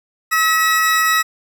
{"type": "tone pair together", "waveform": "40% pulse", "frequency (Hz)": [1287, 1928.3], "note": ["E6", "B6"], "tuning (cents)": [-42, -42], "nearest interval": "perfect fifth", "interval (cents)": 700, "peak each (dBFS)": -15, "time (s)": [0.31, 1.23], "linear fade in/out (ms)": 20, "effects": []}